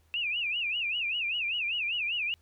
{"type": "tone with vibrato", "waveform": "sine", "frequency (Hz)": 2631, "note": "E7", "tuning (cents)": -4, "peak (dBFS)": -28, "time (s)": [0.14, 2.34], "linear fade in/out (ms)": 0, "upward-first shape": "sine", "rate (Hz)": 5.1, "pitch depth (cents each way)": 190, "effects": ["added 80 Hz sine -63 dBFS peak until 2.41 s", "pink hiss -70 dBFS RMS until 2.41 s"]}